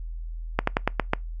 slowing click train, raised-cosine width 0.5 ms, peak -5 dBFS, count 6, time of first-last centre 0.59-1.134 s, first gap 84 ms, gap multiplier 1.13, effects noise-tail reverb RT60 0.2 s tail -25 dB re dry + added 41 Hz sine -31 dBFS peak until 1.4 s

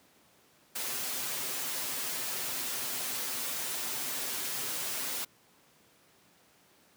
white noise with comb filter, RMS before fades -35 dBFS, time 0.75-5.25 s, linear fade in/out 10 ms, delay 7.8 ms, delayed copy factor +0.65, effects pink hiss -63 dBFS RMS until 6.96 s + high-pass 150 Hz 12 dB/octave

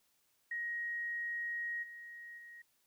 sine tone with level steps, 1885 Hz, A#6, 19 cents sharp, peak -36 / -47 / -50 dBFS, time 0.51-2.62 s, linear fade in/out 5 ms, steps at 1.82 / 2.37 s, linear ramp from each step 20 ms, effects white hiss -75 dBFS RMS until 2.86 s

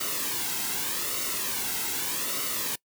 white noise with flanger, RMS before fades -30 dBFS, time 0-2.76 s, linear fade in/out 10 ms, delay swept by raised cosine 1.2 to 1.72 ms, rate 0.83 Hz, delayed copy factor -0.6, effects noise-tail reverb RT60 0.1 s tail -23 dB re dry

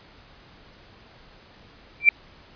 sine tone with exponential growth, 2349 Hz, D7, in tune, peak -6 dBFS, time 2-2.09 s, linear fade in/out 2 ms, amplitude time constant 18 ms, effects pink hiss -51 dBFS RMS until 2.55 s + resampled to 11025 Hz

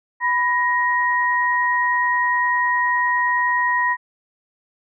sine tone pair together, 990.7 / 1881 Hz, B5 / A#6, +5 / +15 cents, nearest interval major seventh, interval 1110 cents, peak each -19 dBFS, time 0.2-3.97 s, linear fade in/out 50 ms, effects none

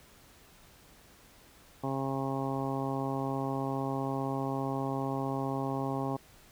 harmonic tone, 135.2 Hz, C#3, 43 cents flat, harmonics 1 / 2 / 3 / 4 / 5 / 6 / 7 / 8, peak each -36 / -35 / -39 / -41 / -41 / -39 / -43 / -42 dBFS, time 1.83-6.17 s, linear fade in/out 10 ms, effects pink hiss -58 dBFS RMS until 6.51 s

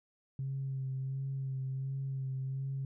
sine tone with vibrato, 134 Hz, C3, 42 cents sharp, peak -33 dBFS, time 0.39-2.85 s, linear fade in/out 2 ms, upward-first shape sine, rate 1.4 Hz, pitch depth 24 cents each way, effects tanh soft clip ceiling -29 dBFS

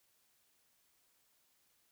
silence, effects white hiss -74 dBFS RMS until 1.91 s

